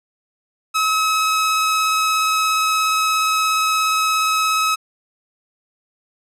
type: tone with vibrato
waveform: sawtooth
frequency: 1283 Hz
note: E6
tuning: 47 cents flat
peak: -12 dBFS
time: 0.74-4.76 s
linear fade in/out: 20 ms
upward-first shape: triangle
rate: 17 Hz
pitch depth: 9 cents each way
effects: low-pass 12000 Hz 12 dB/octave